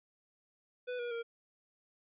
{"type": "tone with pitch steps", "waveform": "square", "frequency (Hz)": [496, 480.2, 464.9], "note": ["B4", "B4", "A#4"], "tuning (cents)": [7, -49, -5], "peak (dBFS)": -37, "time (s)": [0.87, 1.23], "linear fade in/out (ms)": 20, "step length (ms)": 120, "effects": ["resampled to 8000 Hz"]}